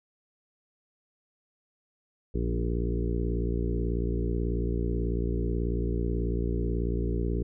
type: harmonic tone with a mistuned harmonic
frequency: 58.27 Hz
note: A#1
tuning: in tune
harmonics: 1 / 2 / 3 / 4 / 5 / 6 / 7 / 8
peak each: -28 / -34 / -35 / -40 / -38 / -37 / -36 / -42 dBFS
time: 2.34-7.43 s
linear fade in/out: 10 ms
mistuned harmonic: 4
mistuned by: +18 cents
effects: none